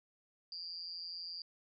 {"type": "tone with amplitude modulation", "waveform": "sine", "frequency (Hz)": 4739, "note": "D8", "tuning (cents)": 15, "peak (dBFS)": -38, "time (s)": [0.52, 1.42], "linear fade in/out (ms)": 2, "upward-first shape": "sine", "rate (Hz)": 172, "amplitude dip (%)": 90, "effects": []}